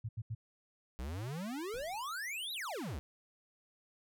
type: tone bursts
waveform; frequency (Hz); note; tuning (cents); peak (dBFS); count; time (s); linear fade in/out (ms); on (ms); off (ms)
sine; 111.5; A2; +23; -36; 3; 0.04-0.35; 10; 50; 80
type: exponential two-way sweep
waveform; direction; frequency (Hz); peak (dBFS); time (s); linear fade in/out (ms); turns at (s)
square; up then down; 58.27 to 4068 to 58.27; -39; 0.99-2.99; 0; 2.53
type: noise with exponential decay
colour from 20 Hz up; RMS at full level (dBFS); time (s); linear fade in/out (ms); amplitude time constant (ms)
brown; -50; 1.74-2.25; 1; 110
effects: none